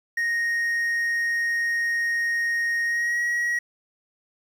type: tone with pitch glide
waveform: triangle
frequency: 1864.7 to 1906.1 Hz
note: A#6 to A#6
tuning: 0 to +38 cents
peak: -20 dBFS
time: 0.17-3.59 s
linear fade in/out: 5 ms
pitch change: +38 cents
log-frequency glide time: 2.85-3.2 s
effects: 9-bit